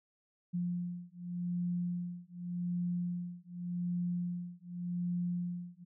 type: beating tone pair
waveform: sine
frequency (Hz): 175.6 / 176.46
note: F3 / F3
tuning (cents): +10 / +18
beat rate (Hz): 0.86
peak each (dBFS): -37 / -37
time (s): 0.53-5.85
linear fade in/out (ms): 20
effects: none